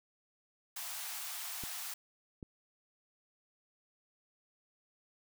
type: high-pass noise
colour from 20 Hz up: white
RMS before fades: -42 dBFS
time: 0.76-1.94 s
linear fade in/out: 5 ms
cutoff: 650 Hz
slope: 96 dB/octave
type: clicks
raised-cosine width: 3 ms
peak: -32 / -32 dBFS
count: 2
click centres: 1.637 / 2.428 s
effects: none